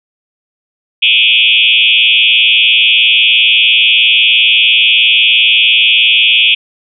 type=tone with frequency modulation; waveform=sine; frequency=2928 Hz; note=F#7; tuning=19 cents flat; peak=-5 dBFS; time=1.02-6.55 s; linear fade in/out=10 ms; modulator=117 Hz; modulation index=4.4; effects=none